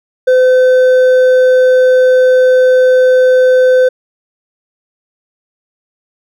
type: tone with hard clipping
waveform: triangle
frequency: 510 Hz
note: C5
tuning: 44 cents flat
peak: -6 dBFS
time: 0.27-3.89 s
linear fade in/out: 10 ms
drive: 8 dB
effects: none